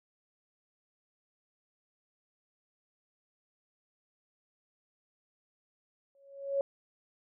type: tone with exponential growth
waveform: sine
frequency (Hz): 554.4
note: C#5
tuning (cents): 0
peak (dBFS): -24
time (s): 6.15-6.61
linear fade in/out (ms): 1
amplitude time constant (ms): 99
effects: none